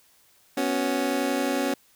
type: chord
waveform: 25% pulse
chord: B suspended second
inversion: none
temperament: just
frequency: 246.9 / 277.8 / 370.4 Hz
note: B3 / C#4 / F#4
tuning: 0 / +4 / +2 cents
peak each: -26 / -22 / -27 dBFS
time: 0.57-1.74 s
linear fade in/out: 5 ms
effects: white hiss -60 dBFS RMS until 1.95 s